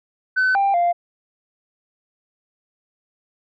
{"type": "tone with pitch steps", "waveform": "sine", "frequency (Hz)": [1515, 792, 696], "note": ["F#6", "G5", "F5"], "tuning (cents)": [40, 18, -6], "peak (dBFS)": -13, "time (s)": [0.36, 0.93], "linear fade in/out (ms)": 20, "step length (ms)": 190, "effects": ["tanh soft clip ceiling -13 dBFS"]}